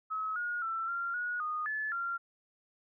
sine tone with pitch steps, 1284 / 1437 / 1336 / 1384 / 1454 / 1233 / 1729 / 1382 Hz, E6 / F6 / E6 / F6 / F#6 / D#6 / A6 / F6, -46 / +49 / +23 / -16 / -31 / -16 / -31 / -19 cents, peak -32 dBFS, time 0.1-2.18 s, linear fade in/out 20 ms, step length 260 ms, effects none

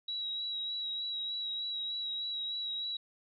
sine tone with vibrato, 3874 Hz, B7, 34 cents flat, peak -34 dBFS, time 0.08-2.97 s, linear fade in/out 5 ms, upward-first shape sine, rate 3.3 Hz, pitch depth 20 cents each way, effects none

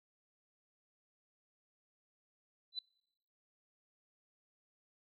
sine tone with exponential growth, 3999 Hz, B7, 21 cents sharp, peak -33 dBFS, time 2.72-2.79 s, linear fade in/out 5 ms, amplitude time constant 15 ms, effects noise-tail reverb RT60 0.9 s tail -25 dB re dry

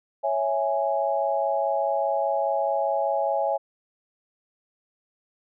sine chord, C# minor, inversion none, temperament equal, 554.4 / 659.3 / 830.6 Hz, C#5 / E5 / G#5, 0 / 0 / 0 cents, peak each -26 dBFS, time 0.23-3.58 s, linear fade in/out 20 ms, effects none

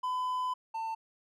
triangle tone pair in turn, 1008 / 895.7 Hz, B5 / A5, +35 / +31 cents, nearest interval major second, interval 204 cents, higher first, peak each -28 / -31 dBFS, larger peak first, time 0.03-0.54 / 0.74-0.95 s, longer first, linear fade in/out 10 ms, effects none

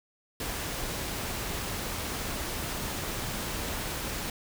pink noise, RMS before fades -34 dBFS, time 0.4-4.3 s, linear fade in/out 2 ms, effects none

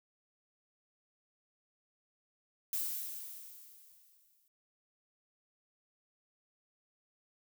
violet noise with exponential decay, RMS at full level -34 dBFS, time 2.73-4.48 s, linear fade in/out 1 ms, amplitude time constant 380 ms, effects none

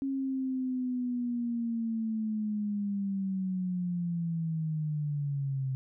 sine linear sweep, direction down, 272.9 to 130.81 Hz, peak -29 dBFS, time 0.02-5.75 s, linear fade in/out 0 ms, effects none

